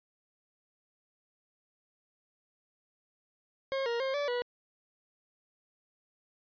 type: tone with pitch steps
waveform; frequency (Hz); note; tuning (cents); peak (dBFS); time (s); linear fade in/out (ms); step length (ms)
40% pulse; 539 / 469.9 / 533 / 577 / 487.6; C#5 / A#4 / C5 / D5 / B4; -49 / +14 / +32 / -31 / -22; -29; 3.72-4.42; 0; 140
effects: resampled to 11025 Hz